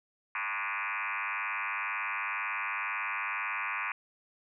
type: tone with frequency modulation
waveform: sine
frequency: 1760 Hz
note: A6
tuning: in tune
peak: -31 dBFS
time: 0.35-3.92 s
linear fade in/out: 2 ms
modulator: 102 Hz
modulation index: 7.8
effects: none